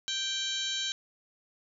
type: harmonic tone with a mistuned harmonic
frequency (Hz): 784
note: G5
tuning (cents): 0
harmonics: 2 / 3 / 4 / 5 / 6 / 7 / 8 / 9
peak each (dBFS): -41 / -45 / -34 / -34 / -44 / -45 / -41 / -44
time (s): 0.08-0.92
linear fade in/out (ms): 0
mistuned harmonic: 6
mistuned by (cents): -100
effects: none